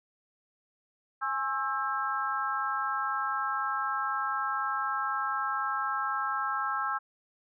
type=tone cluster; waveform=sine; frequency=831 / 1077 / 1321 / 1605 Hz; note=G#5 / C6 / E6 / G6; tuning=+1 / +50 / +3 / +40 cents; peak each=-36 / -34 / -31 / -36 dBFS; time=1.21-6.99 s; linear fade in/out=20 ms; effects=none